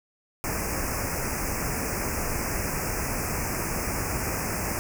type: band-stop noise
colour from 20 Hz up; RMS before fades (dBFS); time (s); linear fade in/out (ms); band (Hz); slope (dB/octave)
pink; -29; 0.44-4.79; 0; 2600 to 5000; 96
effects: none